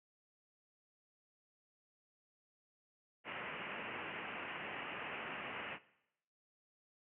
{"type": "low-pass noise", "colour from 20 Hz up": "white", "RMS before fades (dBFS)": -45, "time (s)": [3.24, 5.79], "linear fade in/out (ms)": 50, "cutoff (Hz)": 2900, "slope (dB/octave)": 96, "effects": ["noise-tail reverb RT60 0.8 s tail -18 dB re dry", "high-pass 150 Hz 12 dB/octave"]}